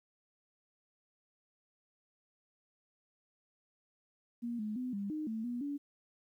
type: tone with pitch steps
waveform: sine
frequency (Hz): 236.9 / 213 / 252.1 / 200.5 / 307.4 / 221.9 / 242.1 / 286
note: A#3 / G#3 / B3 / G3 / D#4 / A3 / B3 / D4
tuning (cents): +28 / +44 / +36 / +39 / -21 / +15 / -34 / -46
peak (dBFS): -35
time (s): 4.42-5.78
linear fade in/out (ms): 20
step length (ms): 170
effects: 12-bit